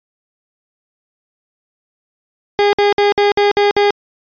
30% pulse tone bursts, 408.5 Hz, G#4, 29 cents flat, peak -7 dBFS, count 7, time 2.59-3.906 s, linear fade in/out 0 ms, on 140 ms, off 56 ms, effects resampled to 11025 Hz

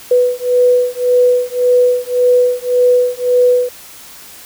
sine beating tone pair, 493.9 / 495.7 Hz, B4 / B4, 0 / +6 cents, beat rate 1.8 Hz, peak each -12 dBFS, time 0.11-3.69 s, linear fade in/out 5 ms, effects white hiss -36 dBFS RMS until 4.45 s

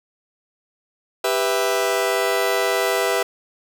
sawtooth chord, E minor, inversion first, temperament just, 395.6 / 494.4 / 659.3 Hz, G4 / B4 / E5, +16 / +2 / 0 cents, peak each -19 dBFS, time 1.24-3.23 s, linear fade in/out 5 ms, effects none

